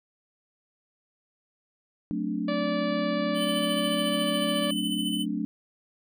sine chord, D dominant seventh, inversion first, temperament just, 183.54 / 220.2 / 264.3 / 293.7 Hz, F#3 / A3 / C4 / D4, -14 / +2 / +18 / 0 cents, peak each -33 / -31 / -36 / -31 dBFS, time 2.11-5.45 s, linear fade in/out 0 ms
harmonic tone, 580 Hz, D5, 22 cents flat, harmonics 1 / 2 / 3 / 4 / 5 / 6 / 7 / 8, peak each -29 / -35 / -39 / -41 / -43 / -45 / -46 / -47 dBFS, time 2.48-4.71 s, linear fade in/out 5 ms
square tone with tremolo, 3021 Hz, F#7, 35 cents sharp, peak -29 dBFS, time 3.34-5.26 s, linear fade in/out 50 ms, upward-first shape sine, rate 14 Hz, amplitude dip 50%
effects none

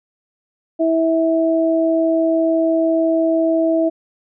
sine tone pair together, 326 / 652 Hz, E4 / E5, -19 / -19 cents, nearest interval octave, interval 1200 cents, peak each -16 dBFS, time 0.79-3.9 s, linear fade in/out 20 ms, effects none

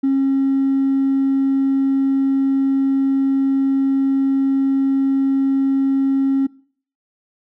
sine tone with hard clipping, 271 Hz, C#4, 39 cents flat, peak -14 dBFS, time 0.03-6.47 s, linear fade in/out 10 ms, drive 1 dB, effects noise-tail reverb RT60 0.5 s tail -22 dB re dry

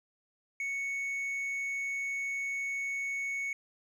sine tone with hard clipping, 2217 Hz, C#7, in tune, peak -33 dBFS, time 0.6-3.53 s, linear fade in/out 2 ms, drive 3 dB, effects none

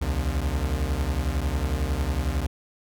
40% pulse beating tone pair, 65 / 76 Hz, C2 / D#2, -11 / -40 cents, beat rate 11 Hz, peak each -25 / -26 dBFS, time 0.01-2.47 s, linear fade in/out 10 ms, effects none

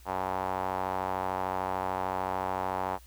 sawtooth tone with band-pass filter, 93.5 Hz, F#2, 19 cents sharp, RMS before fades -32 dBFS, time 0.05-2.99 s, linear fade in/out 50 ms, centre 870 Hz, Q 3.1, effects added 60 Hz sine -51 dBFS peak until 3.06 s + white hiss -59 dBFS RMS until 3.06 s

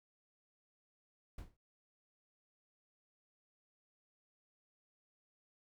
brown noise with exponential decay, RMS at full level -41 dBFS, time 1.38-1.57 s, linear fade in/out 5 ms, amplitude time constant 40 ms, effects none

